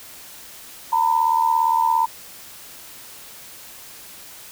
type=tone pair together; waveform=sine; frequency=910.4 / 987.8 Hz; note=A#5 / B5; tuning=-41 / 0 cents; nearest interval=minor second; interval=141 cents; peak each=-17 / -20 dBFS; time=0.92-2.06 s; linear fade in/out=10 ms; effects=white hiss -41 dBFS RMS until 4.51 s